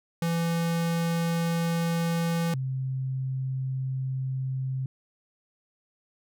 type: tone pair in turn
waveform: square / sine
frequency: 167.7 / 131.61 Hz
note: E3 / C3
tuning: +30 / +11 cents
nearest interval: major third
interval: 419 cents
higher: first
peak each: -25 / -27 dBFS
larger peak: first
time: 0.22-2.54 / 2.54-4.86 s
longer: neither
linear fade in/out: 2 ms
effects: none